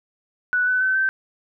sine tone with pitch steps, 1480 / 1503.3 / 1526.9 / 1550.9 Hz, F#6 / F#6 / G6 / G6, 0 / +27 / -46 / -19 cents, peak -17 dBFS, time 0.53-1.09 s, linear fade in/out 0 ms, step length 140 ms, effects none

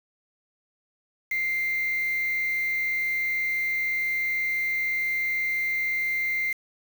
sine tone with quantisation, 2093 Hz, C7, in tune, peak -24 dBFS, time 1.31-6.53 s, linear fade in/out 5 ms, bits 6, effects none

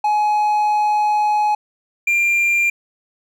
triangle tone pair in turn, 842 / 2386 Hz, G#5 / D7, +24 / +27 cents, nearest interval octave + tritone, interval 1803 cents, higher second, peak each -12 dBFS, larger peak neither, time 0.04-1.55 / 2.07-2.7 s, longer first, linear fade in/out 5 ms, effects none

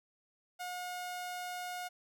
sawtooth tone, 720 Hz, F#5, 47 cents flat, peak -35 dBFS, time 0.59-1.89 s, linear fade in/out 20 ms, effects none

